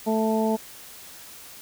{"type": "harmonic tone", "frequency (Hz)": 220, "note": "A3", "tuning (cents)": 0, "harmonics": [1, 2, 3, 4], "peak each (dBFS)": [-23, -26, -28, -29], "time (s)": [0.06, 0.57], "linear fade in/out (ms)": 20, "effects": ["white hiss -44 dBFS RMS until 1.61 s"]}